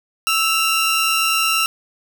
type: tone pair together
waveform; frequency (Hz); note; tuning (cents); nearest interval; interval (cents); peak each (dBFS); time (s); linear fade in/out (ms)
sawtooth; 1318.5 / 2786; E6 / F7; 0 / -5; octave + minor second; 1295; -15; 0.27-1.66; 0
effects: none